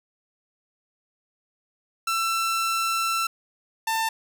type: tone pair in turn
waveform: sawtooth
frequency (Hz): 1340 / 894.3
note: E6 / A5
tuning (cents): +28 / +28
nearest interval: perfect fifth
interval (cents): 700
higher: first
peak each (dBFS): -19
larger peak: neither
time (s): 2.07-3.27 / 3.87-4.09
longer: first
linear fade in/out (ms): 5
effects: none